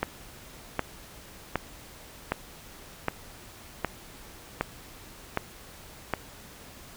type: click train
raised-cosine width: 0.5 ms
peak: -10 dBFS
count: 9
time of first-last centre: 0.03-6.137 s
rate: 1.31 Hz
effects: pink hiss -48 dBFS RMS until 6.96 s